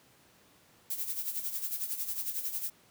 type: noise with tremolo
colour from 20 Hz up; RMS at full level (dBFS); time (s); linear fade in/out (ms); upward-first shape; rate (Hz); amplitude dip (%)
violet; -33; 0.9-2.7; 5; sine; 11; 65
effects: pink hiss -62 dBFS RMS until 2.9 s + high-pass 100 Hz 12 dB/octave